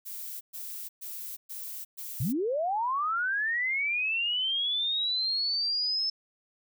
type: noise bursts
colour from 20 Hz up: violet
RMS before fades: -39 dBFS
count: 5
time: 0.05-2.33 s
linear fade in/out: 20 ms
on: 360 ms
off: 120 ms
type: linear sweep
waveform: sine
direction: up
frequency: 98 to 5274 Hz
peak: -26 dBFS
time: 2.2-6.1 s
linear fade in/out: 5 ms
effects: none